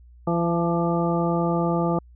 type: harmonic tone with a mistuned harmonic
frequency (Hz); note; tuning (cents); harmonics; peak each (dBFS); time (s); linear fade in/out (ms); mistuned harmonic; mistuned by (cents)
169.7; F3; -49; 1 / 2 / 3 / 4 / 5 / 7; -23 / -26 / -28 / -29 / -30 / -31; 0.27-1.99; 5; 5; +35
effects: added 60 Hz sine -46 dBFS peak until 2.15 s